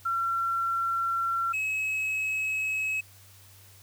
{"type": "tone pair in turn", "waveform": ["sine", "triangle"], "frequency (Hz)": [1360, 2567], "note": ["F6", "E7"], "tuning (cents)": [-46, -47], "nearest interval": "major seventh", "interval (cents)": 1099, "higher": "second", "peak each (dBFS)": -25, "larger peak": "neither", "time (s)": [[0.05, 1.53], [1.53, 3.01]], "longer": "neither", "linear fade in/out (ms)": 10, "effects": ["added 97 Hz sine -54 dBFS peak until 3.82 s", "white hiss -55 dBFS RMS until 3.82 s"]}